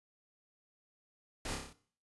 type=noise with echo; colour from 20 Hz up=pink; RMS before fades=-40 dBFS; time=1.45-1.55 s; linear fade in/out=2 ms; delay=30 ms; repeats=6; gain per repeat=-3 dB; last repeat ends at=1.73 s; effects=noise-tail reverb RT60 0.5 s tail -17 dB re dry + resampled to 24000 Hz